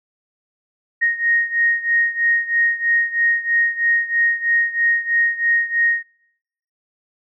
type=beating tone pair; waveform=sine; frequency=1864.7 / 1867.8 Hz; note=A#6 / A#6; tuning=0 / +3 cents; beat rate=3.1 Hz; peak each=-17 / -20 dBFS; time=1.01-6.03 s; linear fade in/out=20 ms; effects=noise-tail reverb RT60 0.8 s tail -24 dB re dry